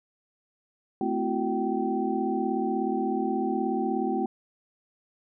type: tone cluster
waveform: sine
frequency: 218.4 / 257.6 / 335.1 / 371.6 / 773 Hz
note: A3 / C4 / E4 / F#4 / G5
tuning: -13 / -27 / +29 / +7 / -24 cents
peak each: -31 dBFS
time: 1.01-4.26 s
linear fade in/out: 2 ms
effects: none